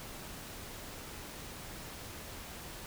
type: silence
effects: pink hiss -46 dBFS RMS until 2.86 s